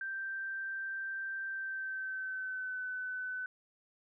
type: tone with pitch glide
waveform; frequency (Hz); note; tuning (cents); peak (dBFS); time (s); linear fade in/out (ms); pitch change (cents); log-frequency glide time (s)
sine; 1568 to 1508.5; G6 to F#6; 0 to +33; -36; 0.01-3.46; 2; -67; 1.48-2.82
effects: none